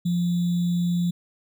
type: tone with sample-and-hold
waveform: sine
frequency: 174.61 Hz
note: F3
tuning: in tune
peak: -20 dBFS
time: 0.05-1.11 s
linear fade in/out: 10 ms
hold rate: 3675 Hz
effects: none